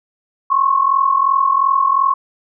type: tone pair together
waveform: sine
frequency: 1057.2 / 1100 Hz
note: C6 / C#6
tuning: +18 / -14 cents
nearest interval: minor second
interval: 68 cents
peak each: -16 / -13 dBFS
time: 0.5-2.14 s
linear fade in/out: 10 ms
effects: none